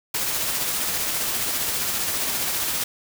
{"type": "noise with tremolo", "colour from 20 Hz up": "white", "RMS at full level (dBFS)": -24, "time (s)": [0.14, 2.84], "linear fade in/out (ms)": 5, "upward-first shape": "sine", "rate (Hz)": 15, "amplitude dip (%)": 25, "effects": []}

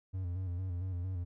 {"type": "tone with vibrato", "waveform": "triangle", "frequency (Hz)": 90.7, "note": "F#2", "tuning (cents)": -34, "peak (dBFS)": -32, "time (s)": [0.13, 1.25], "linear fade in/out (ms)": 20, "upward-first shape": "square", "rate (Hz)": 4.4, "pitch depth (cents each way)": 58, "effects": []}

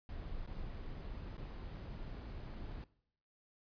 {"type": "noise with dropouts", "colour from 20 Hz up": "brown", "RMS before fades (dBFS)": -45, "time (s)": [0.09, 2.84], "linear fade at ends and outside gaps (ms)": 1, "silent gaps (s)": [[0.462, 0.474], [1.369, 1.379]], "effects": ["noise-tail reverb RT60 0.7 s tail -20 dB re dry", "resampled to 11025 Hz"]}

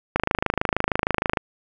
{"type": "click train", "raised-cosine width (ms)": 0.5, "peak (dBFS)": -4, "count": 33, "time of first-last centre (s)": [0.16, 1.372], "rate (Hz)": 26.4, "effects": []}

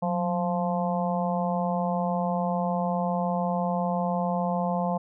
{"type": "harmonic tone with a mistuned harmonic", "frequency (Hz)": 174.61, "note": "F3", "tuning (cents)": 0, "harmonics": [1, 3, 4, 5, 6], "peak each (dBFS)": [-27, -31, -30, -32, -36], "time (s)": [0.02, 4.98], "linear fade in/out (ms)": 10, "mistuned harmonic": 1, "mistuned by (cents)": 70, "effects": []}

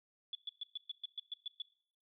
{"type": "tone bursts", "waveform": "sine", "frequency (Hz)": 3439, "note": "A7", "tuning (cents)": -40, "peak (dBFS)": -38, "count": 10, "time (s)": [0.33, 1.62], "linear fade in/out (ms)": 2, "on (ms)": 21, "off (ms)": 120, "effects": ["noise-tail reverb RT60 0.6 s tail -20 dB re dry"]}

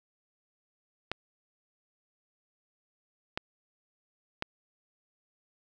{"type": "clicks", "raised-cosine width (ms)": 0.3, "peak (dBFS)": -15, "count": 3, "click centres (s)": [1.116, 3.375, 4.424], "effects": []}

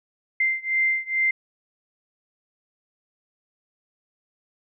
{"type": "beating tone pair", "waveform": "sine", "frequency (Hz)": [2086, 2088.3], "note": ["C7", "C7"], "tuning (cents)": [-6, -4], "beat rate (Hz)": 2.3, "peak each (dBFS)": [-23, -24], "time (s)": [0.4, 1.31], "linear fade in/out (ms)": 5, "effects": []}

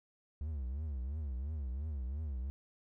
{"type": "tone with vibrato", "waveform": "triangle", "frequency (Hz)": 70, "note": "C#2", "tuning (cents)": 18, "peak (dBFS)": -34, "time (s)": [0.41, 2.5], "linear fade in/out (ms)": 0, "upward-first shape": "triangle", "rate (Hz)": 2.9, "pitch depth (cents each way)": 260, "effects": []}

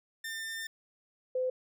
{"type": "tone pair in turn", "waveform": ["sawtooth", "sine"], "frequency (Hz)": [1799, 510.8], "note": ["A6", "C5"], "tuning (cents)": [38, -42], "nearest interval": "octave + minor seventh", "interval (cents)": 2180, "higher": "first", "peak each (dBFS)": [-33, -28], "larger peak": "second", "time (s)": [[0.24, 0.67], [1.35, 1.5]], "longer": "first", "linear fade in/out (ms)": 5, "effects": []}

